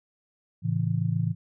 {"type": "chord", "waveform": "sine", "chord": "A major", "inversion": "none", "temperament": "just", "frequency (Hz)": [110, 137.5, 165], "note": ["A2", "C#3", "E3"], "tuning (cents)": [0, -14, 2], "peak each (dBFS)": [-27, -29, -27], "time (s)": [0.62, 1.35], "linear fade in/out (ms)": 50, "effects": []}